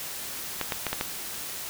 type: clicks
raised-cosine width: 0.3 ms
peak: -11 dBFS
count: 5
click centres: 0.613 / 0.722 / 0.867 / 0.93 / 1.011 s
effects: white hiss -36 dBFS RMS until 1.69 s